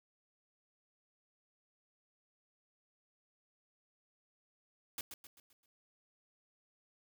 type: noise with echo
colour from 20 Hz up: white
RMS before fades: -41 dBFS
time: 4.98-5.01 s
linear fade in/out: 2 ms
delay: 130 ms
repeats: 5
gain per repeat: -7 dB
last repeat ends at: 5.66 s
effects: none